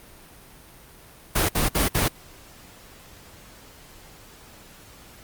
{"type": "noise bursts", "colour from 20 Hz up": "pink", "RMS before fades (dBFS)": -21, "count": 4, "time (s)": [1.35, 2.084], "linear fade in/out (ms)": 10, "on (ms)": 140, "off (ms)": 58, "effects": ["pink hiss -48 dBFS RMS until 5.23 s", "Opus 32 kbps"]}